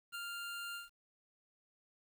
25% pulse tone with ADSR envelope, 1396.9 Hz, F6, in tune, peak -36 dBFS, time 0.12-0.9 s, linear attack 33 ms, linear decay 5 ms, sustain -2 dB, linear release 150 ms, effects 11-bit

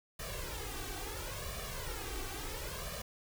pink noise with flanger, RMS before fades -41 dBFS, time 0.19-3.02 s, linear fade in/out 5 ms, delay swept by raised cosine 1.7 to 2.61 ms, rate 0.73 Hz, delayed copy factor +0.85, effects none

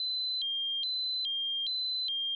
sine tone with vibrato, 3595 Hz, A7, 36 cents sharp, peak -30 dBFS, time 0-2.35 s, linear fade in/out 2 ms, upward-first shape square, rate 1.2 Hz, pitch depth 200 cents each way, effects none

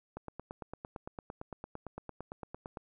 click train, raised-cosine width 1 ms, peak -27 dBFS, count 24, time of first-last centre 0.17-2.772 s, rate 8.84 Hz, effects none

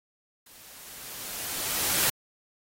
white noise with level ramp, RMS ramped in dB -52 to -23 dBFS, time 0.46-2.1 s, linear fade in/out 5 ms, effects AAC 48 kbps

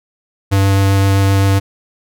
square tone with vibrato, 97.9 Hz, G2, 2 cents flat, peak -10 dBFS, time 0.51-1.6 s, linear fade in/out 20 ms, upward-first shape sine, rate 7.7 Hz, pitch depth 8 cents each way, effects none

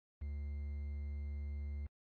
triangle tone with quantisation, 72.3 Hz, D2, 27 cents flat, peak -37 dBFS, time 0.21-1.87 s, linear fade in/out 10 ms, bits 10, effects low-pass 2000 Hz 12 dB/octave + AAC 64 kbps

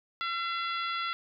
harmonic tone, 679 Hz, F5, 49 cents flat, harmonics 2 / 3 / 4 / 5 / 6 / 7, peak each -32 / -38 / -41 / -39 / -44 / -48 dBFS, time 0.21-1.13 s, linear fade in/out 0 ms, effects none

